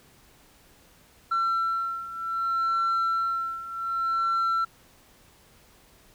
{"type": "beating tone pair", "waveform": "sine", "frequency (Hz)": [1349, 1349.64], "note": ["E6", "E6"], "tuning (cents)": [40, 40], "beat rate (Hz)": 0.64, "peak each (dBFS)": [-27, -24], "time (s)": [1.31, 4.65], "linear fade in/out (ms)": 10, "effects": ["tanh soft clip ceiling -21 dBFS", "pink hiss -57 dBFS RMS until 6.14 s"]}